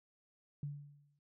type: tone with exponential decay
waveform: sine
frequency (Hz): 144.4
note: D3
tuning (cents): -29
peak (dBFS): -36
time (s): 0.63-1.19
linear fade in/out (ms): 2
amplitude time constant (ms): 120
effects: none